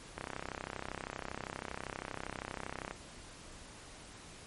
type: click train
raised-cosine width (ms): 0.5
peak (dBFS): -23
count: 90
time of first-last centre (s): 0.18-2.91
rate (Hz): 32.6
effects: pink hiss -52 dBFS RMS until 4.46 s + MP3 48 kbps